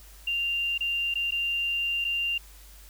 sine tone with dropouts, 2785 Hz, F7, 5 cents flat, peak -25 dBFS, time 0.27-2.38 s, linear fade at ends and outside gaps 5 ms, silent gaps 0.779-0.806 / 1.141-1.154 / 1.309-1.32 / 2.044-2.048 s, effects added 50 Hz sine -48 dBFS peak until 2.89 s + white hiss -53 dBFS RMS until 2.89 s

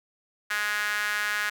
sawtooth tone with high-pass filter, 208.4 Hz, G#3, 6 cents sharp, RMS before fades -28 dBFS, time 0.5-1.5 s, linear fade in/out 10 ms, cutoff 1600 Hz, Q 4.1, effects none

